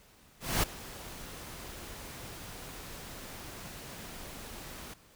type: noise with ADSR envelope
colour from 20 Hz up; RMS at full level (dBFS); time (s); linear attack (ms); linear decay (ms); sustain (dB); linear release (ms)
pink; -27; 0.4-4.94; 230; 11; -18; 7
effects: pink hiss -60 dBFS RMS until 5.15 s